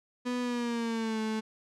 35% pulse tone with pitch glide, 246.9 to 218.7 Hz, B3 to A3, 0 to -10 cents, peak -28 dBFS, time 0.25-1.41 s, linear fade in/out 20 ms, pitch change -210 cents, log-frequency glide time 0.41-1.2 s, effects low-pass 7000 Hz 12 dB/octave

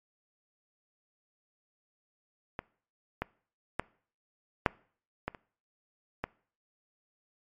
clicks, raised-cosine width 0.5 ms, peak -19 / -16 / -13 / -7 / -17 / -29 / -16 dBFS, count 7, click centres 2.591 / 3.22 / 3.796 / 4.662 / 5.28 / 5.348 / 6.24 s, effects noise-tail reverb RT60 0.5 s tail -23 dB re dry + MP3 64 kbps

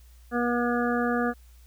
harmonic tone, 240.6 Hz, B3, 45 cents flat, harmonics 1 / 2 / 3 / 5 / 6 / 7, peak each -26 / -29 / -31 / -33 / -34 / -34 dBFS, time 0.31-1.34 s, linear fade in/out 50 ms, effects added 60 Hz sine -49 dBFS peak until 1.66 s + white hiss -62 dBFS RMS until 1.66 s

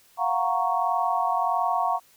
sine chord, Gb major seventh, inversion third, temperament equal, 698.5 / 740 / 932.3 / 1108.7 Hz, F5 / Gb5 / Bb5 / Db6, 0 / 0 / 0 / 0 cents, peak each -27 dBFS, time 0.17-2 s, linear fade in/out 50 ms, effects white hiss -58 dBFS RMS until 2.16 s

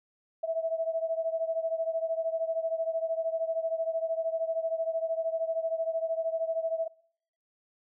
sine beating tone pair, 650 / 663 Hz, E5 / E5, -24 / +10 cents, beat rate 13 Hz, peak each -30 / -32 dBFS, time 0.43-6.88 s, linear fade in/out 10 ms, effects noise-tail reverb RT60 0.7 s tail -26 dB re dry

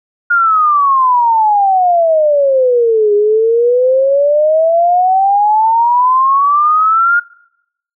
sine exponential two-way sweep, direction down then up, 1429 to 409.2 to 1429 Hz, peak -7 dBFS, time 0.3-7.2 s, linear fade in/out 10 ms, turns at 3.14 s, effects noise-tail reverb RT60 0.8 s tail -24 dB re dry

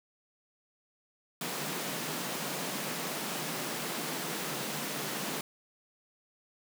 pink high-pass noise, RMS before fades -36 dBFS, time 1.41-5.41 s, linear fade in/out 2 ms, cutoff 140 Hz, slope 96 dB/octave, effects none

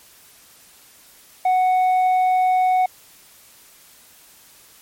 sine tone with tanh clipping, 740 Hz, F#5, in tune, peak -15 dBFS, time 1.45-2.86 s, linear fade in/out 5 ms, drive 4 dB, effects white hiss -49 dBFS RMS until 4.81 s + MP3 64 kbps

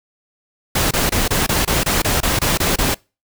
pink noise bursts, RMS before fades -17 dBFS, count 12, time 0.75-2.945 s, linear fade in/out 5 ms, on 160 ms, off 25 ms, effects noise-tail reverb RT60 0.3 s tail -26 dB re dry

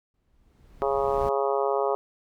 brown noise with exponential growth, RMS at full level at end -32 dBFS, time 0.14-1.29 s, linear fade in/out 1 ms, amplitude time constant 250 ms
harmonic tone, 137.9 Hz, C#3, 9 cents flat, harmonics 3 / 4 / 5 / 6 / 7 / 8 / 9, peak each -26 / -28 / -30 / -32 / -33 / -34 / -35 dBFS, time 0.82-1.95 s, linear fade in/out 0 ms
effects none

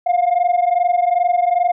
sine tone pair together, 696.5 / 719 Hz, F5 / F#5, -5 / -50 cents, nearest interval minor second, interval 55 cents, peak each -14 dBFS, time 0.06-1.72 s, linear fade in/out 10 ms, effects tanh soft clip ceiling -10 dBFS

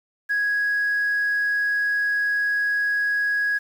sine tone, 1661.2 Hz, G#6, in tune, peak -18 dBFS, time 0.29-3.59 s, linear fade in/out 20 ms, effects tanh soft clip ceiling -17 dBFS + 8-bit

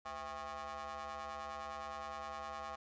25% pulse ring-modulated tone, 145.1 Hz, D3, 21 cents flat, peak -36 dBFS, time 0.05-2.76 s, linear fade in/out 10 ms, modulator 948 Hz, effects resampled to 16000 Hz

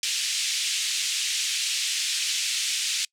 pink band-pass noise, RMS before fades -27 dBFS, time 0.03-3.05 s, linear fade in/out 2 ms, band 2600 to 8400 Hz, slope 24 dB/octave, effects noise-tail reverb RT60 0.1 s tail -26 dB re dry

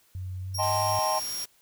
sine tone with pitch glide, 92.5 to 101.46 Hz, F#2 to G#2, 0 to -40 cents, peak -32 dBFS, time 0.15-0.99 s, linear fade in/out 0 ms, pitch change +160 cents, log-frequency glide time 0.4-0.81 s
sawtooth tone, 5588 Hz, F8, in tune, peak -29 dBFS, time 0.54-1.45 s, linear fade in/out 10 ms
triangle chord, A half-diminished seventh, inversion second, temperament equal with one note detuned, 626.2 / 784 / 880 / 1046.5 Hz, Eb5 / G5 / A5 / C6, +11 / 0 / 0 / 0 cents, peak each -28 dBFS, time 0.58-1.2 s, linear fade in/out 20 ms
white noise, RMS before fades -40 dBFS, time 0.62-1.46 s, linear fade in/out 10 ms
effects white hiss -63 dBFS RMS until 1.61 s

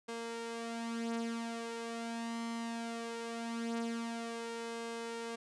sawtooth tone with flanger, 231.1 Hz, A#3, 15 cents flat, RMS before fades -40 dBFS, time 0.08-5.36 s, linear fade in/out 10 ms, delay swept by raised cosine 1.9 to 7.7 ms, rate 0.21 Hz, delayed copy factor +0.6, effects resampled to 22050 Hz

